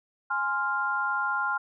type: chord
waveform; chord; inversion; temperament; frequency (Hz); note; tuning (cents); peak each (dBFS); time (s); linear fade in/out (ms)
sine; F minor; first; equal; 830.6 / 1046.5 / 1396.9; Ab5 / C6 / F6; 0 / 0 / 0; -32 / -31 / -27; 0.3-1.58; 10
effects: none